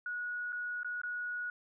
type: tone with dropouts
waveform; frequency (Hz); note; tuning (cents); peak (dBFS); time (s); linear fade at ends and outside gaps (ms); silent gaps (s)
sine; 1458; F#6; -26; -35; 0.06-1.5; 2; 0.523-0.528 / 0.832-0.846 / 1.016-1.034
effects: none